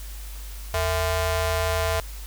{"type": "ring-modulated tone", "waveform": "sawtooth", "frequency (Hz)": 370, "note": "F#4", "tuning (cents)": 0, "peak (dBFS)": -15, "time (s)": [0.74, 2], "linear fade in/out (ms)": 2, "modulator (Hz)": 288, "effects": ["added 50 Hz sine -34 dBFS peak until 2.26 s", "white hiss -44 dBFS RMS until 2.26 s"]}